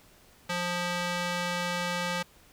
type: tone with band-pass filter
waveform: square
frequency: 176.4 Hz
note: F3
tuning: 18 cents sharp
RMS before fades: -31 dBFS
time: 0.49-2.23 s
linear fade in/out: 10 ms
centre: 2500 Hz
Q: 0.51
effects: pink hiss -58 dBFS RMS until 2.52 s